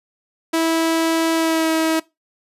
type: tone with pitch glide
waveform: sawtooth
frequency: 326.8 to 321.2 Hz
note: E4 to E4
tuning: -15 to -45 cents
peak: -12 dBFS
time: 0.53-2 s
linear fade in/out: 10 ms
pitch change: -30 cents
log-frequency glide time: 1.34-1.7 s
effects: noise-tail reverb RT60 0.2 s tail -20 dB re dry + resampled to 32000 Hz